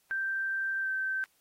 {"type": "tone with pitch glide", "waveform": "sine", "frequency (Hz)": [1568, 1550], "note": ["G6", "G6"], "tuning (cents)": [0, -20], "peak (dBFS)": -29, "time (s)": [0.11, 1.24], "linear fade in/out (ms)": 0, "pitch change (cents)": -20, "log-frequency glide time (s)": [0.81, 0.88], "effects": ["white hiss -70 dBFS RMS until 1.4 s", "AAC 48 kbps"]}